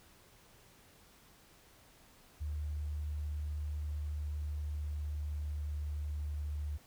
sine tone with pitch glide, 74.8 to 74.15 Hz, D2 to D2, +32 to +17 cents, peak -35 dBFS, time 2.4-6.78 s, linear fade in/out 20 ms, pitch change -15 cents, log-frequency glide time 3.67-6.6 s, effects pink hiss -62 dBFS RMS until 6.86 s

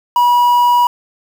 triangle tone with quantisation, 970 Hz, B5, 31 cents flat, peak -6 dBFS, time 0.16-0.87 s, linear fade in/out 2 ms, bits 5, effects none

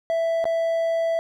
triangle tone with dropouts, 661 Hz, E5, 5 cents sharp, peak -18 dBFS, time 0.1-1.19 s, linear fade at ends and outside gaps 0 ms, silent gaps 0.442-0.454 s, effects none

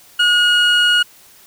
triangle tone pair together, 1444 / 2888 Hz, F#6 / F#7, -43 / -43 cents, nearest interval octave, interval 1200 cents, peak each -11 dBFS, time 0.19-1.03 s, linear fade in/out 10 ms, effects tanh soft clip ceiling -4 dBFS + white hiss -46 dBFS RMS until 1.46 s

